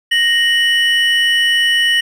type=tone pair together; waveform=triangle; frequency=1864.7 / 2964 Hz; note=A#6 / F#7; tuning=0 / +2 cents; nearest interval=minor sixth; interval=802 cents; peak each=-12 dBFS; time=0.11-2.01 s; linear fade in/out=10 ms; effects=none